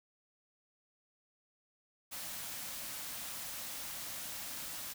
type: band-stop noise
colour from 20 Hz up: white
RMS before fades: -43 dBFS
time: 2.11-4.94 s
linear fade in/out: 20 ms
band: 340 to 480 Hz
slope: 96 dB/octave
effects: none